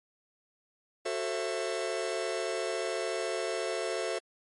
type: chord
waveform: 45% pulse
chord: F# half-diminished seventh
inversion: none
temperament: just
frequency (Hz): 370 / 444 / 532.8 / 666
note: F#4 / A4 / C5 / E5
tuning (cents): 0 / +16 / +31 / +18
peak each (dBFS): -37 / -36 / -37 / -36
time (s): 1.05-4.19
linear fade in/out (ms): 10
effects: MP3 48 kbps